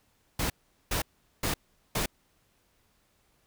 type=noise bursts; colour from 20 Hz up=pink; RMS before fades=-29 dBFS; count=4; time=0.39-2.06 s; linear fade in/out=5 ms; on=110 ms; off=410 ms; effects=pink hiss -69 dBFS RMS until 3.46 s